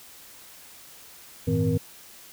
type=tone cluster; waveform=sine; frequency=95.3 / 109.5 / 159.4 / 258.5 / 472.8 Hz; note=G2 / A2 / D#3 / C4 / A#4; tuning=-48 / -8 / +42 / -21 / +24 cents; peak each=-29 / -26 / -25 / -27 / -28 dBFS; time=1.47-1.78 s; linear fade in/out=10 ms; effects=tanh soft clip ceiling -11 dBFS + white hiss -48 dBFS RMS until 2.32 s